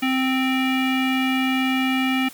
square tone with low-pass filter, 261.6 Hz, C4, in tune, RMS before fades -21 dBFS, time 0.02-2.29 s, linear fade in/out 10 ms, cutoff 2600 Hz, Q 6, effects white hiss -43 dBFS RMS until 2.33 s

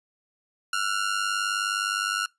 sawtooth ring-modulated tone, 1400 Hz, F6, 4 cents sharp, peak -18 dBFS, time 0.73-2.26 s, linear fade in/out 2 ms, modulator 49.8 Hz, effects noise-tail reverb RT60 0.2 s tail -24 dB re dry + resampled to 24000 Hz

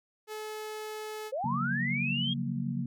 sawtooth tone, 429.9 Hz, A4, 40 cents flat, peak -33 dBFS, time 0.27-1.32 s, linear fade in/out 50 ms
sine linear sweep, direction up, 492.8 to 3300 Hz, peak -30 dBFS, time 1.32-2.34 s, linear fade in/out 10 ms
sine chord, Gb major seventh, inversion second, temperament equal, 138.59 / 174.61 / 185 / 233.1 Hz, Db3 / F3 / Gb3 / Bb3, 0 / 0 / 0 / 0 cents, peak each -34 / -39 / -37 / -34 dBFS, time 1.44-2.86 s, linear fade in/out 5 ms
effects none

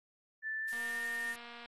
sine tone with pitch glide, 1760 to 1830.5 Hz, A6 to A#6, 0 to -32 cents, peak -35 dBFS, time 0.42-1.36 s, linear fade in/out 50 ms, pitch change +68 cents, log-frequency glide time 0.59-1.03 s
blue noise, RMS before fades -49 dBFS, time 0.68-1.36 s, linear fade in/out 2 ms
click train, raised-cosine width 0.3 ms, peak -35 dBFS, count 221, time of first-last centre 0.73-1.658 s, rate 237 Hz
effects AAC 32 kbps

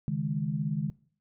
sine chord, C# suspended second, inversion none, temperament equal, 138.59 / 155.56 / 207.7 Hz, C#3 / D#3 / G#3, 0 / 0 / 0 cents, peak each -33 / -30 / -33 dBFS, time 0.08-0.9 s, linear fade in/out 0 ms, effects noise-tail reverb RT60 0.5 s tail -21 dB re dry

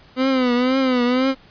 30% pulse tone with vibrato, 254.5 Hz, C4, 48 cents flat, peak -13 dBFS, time 0.16-1.35 s, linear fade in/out 50 ms, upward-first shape triangle, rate 2 Hz, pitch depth 100 cents each way, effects pink hiss -49 dBFS RMS until 1.5 s + resampled to 11025 Hz

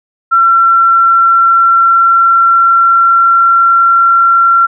sine tone with pitch glide, 1356 to 1365.4 Hz, E6 to F6, +49 to -40 cents, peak -4 dBFS, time 0.31-4.67 s, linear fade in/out 20 ms, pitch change +11 cents, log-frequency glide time 0.8-3.86 s, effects none

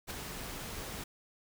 pink noise with ADSR envelope, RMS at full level -37 dBFS, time 0.07-1.04 s, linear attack 37 ms, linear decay 7 ms, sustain -5 dB, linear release 6 ms, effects none

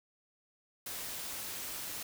white noise, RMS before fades -41 dBFS, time 0.86-2.03 s, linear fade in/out 5 ms, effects none

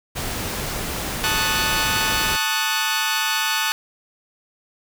pink noise, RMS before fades -27 dBFS, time 0.15-2.37 s, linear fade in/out 20 ms
15% pulse chord, D# half-diminished seventh, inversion second, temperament equal, 880 / 1108.7 / 1244.5 / 1480 Hz, A5 / C#6 / D#6 / F#6, 0 / 0 / 0 / 0 cents, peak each -18 / -23 / -20 / -17 dBFS, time 1.24-3.72 s, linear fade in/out 0 ms
effects none

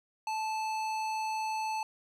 sine tone with hard clipping, 874 Hz, A5, 12 cents flat, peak -33 dBFS, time 0.27-1.83 s, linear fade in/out 2 ms, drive 15 dB, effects none

